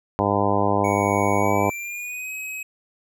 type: harmonic tone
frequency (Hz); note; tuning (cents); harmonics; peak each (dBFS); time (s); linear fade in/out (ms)
101.2; G#2; -44; 1 / 2 / 3 / 4 / 5 / 6 / 7 / 8 / 9 / 10; -27 / -27 / -27 / -27 / -27 / -27 / -27 / -27 / -27 / -27; 0.19-1.7; 0
type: tone with pitch glide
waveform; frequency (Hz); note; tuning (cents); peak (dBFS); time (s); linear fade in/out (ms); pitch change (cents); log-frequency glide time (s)
square; 2240 to 2544; C#7 to D#7; +18 to +38; -30; 0.84-2.63; 5; +220; 1.38-2.33
effects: none